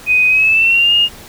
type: tone with pitch glide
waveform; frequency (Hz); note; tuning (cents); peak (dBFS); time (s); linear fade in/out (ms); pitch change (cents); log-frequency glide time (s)
sine; 2500 to 2839; D#7 to F7; +8 to +28; -8; 0.06-1.09; 50; +220; 0.28-0.93
effects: pink hiss -36 dBFS RMS until 1.28 s